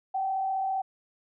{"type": "tone with frequency modulation", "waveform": "sine", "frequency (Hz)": 769, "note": "G5", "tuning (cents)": -33, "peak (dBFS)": -26, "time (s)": [0.14, 0.82], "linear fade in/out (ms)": 10, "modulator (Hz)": 35.1, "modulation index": 0.46, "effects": []}